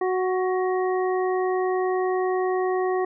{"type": "harmonic tone with a mistuned harmonic", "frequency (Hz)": 370, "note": "F#4", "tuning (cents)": 0, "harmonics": [1, 2, 3, 5], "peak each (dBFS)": [-22, -28, -32, -36], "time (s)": [0.01, 3.05], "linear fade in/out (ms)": 5, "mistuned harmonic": 5, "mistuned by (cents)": 27, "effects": []}